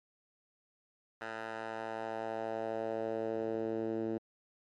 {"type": "tone with band-pass filter sweep", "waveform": "10% pulse", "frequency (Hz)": 111.9, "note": "A2", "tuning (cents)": 30, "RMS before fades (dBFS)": -37, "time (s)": [1.21, 4.18], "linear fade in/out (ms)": 5, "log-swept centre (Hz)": [1300, 320], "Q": 1.8, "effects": ["MP3 64 kbps"]}